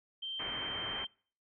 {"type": "tone", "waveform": "sine", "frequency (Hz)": 3136, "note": "G7", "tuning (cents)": 0, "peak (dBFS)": -37, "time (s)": [0.22, 1.07], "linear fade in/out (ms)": 10}
{"type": "low-pass noise", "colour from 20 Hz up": "white", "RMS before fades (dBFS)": -43, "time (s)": [0.39, 1.05], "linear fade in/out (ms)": 10, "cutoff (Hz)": 2400, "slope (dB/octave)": 48}
{"effects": ["noise-tail reverb RT60 0.5 s tail -25 dB re dry"]}